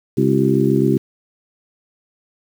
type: harmonic tone with a mistuned harmonic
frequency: 67.6 Hz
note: C#2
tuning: 43 cents flat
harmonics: 2 / 3 / 4 / 5 / 6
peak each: -19 / -19 / -19 / -19 / -19 dBFS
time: 0.17-0.98 s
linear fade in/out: 10 ms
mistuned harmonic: 6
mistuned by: -81 cents
effects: 7-bit

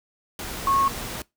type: tone in noise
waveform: sine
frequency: 1095 Hz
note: C#6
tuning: 22 cents flat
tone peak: -18 dBFS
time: 0.67-0.88 s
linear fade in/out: 2 ms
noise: pink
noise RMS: -33 dBFS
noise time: 0.39-1.22 s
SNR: +12 dB
effects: noise-tail reverb RT60 0.2 s tail -22 dB re dry

